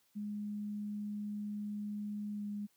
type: tone with pitch glide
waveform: sine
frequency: 207.7 to 205.9 Hz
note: G#3 to G#3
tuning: 0 to -15 cents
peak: -37 dBFS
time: 0.15-2.67 s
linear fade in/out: 20 ms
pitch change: -15 cents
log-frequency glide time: 2.35-2.43 s
effects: white hiss -73 dBFS RMS until 2.76 s + high-pass 80 Hz 12 dB/octave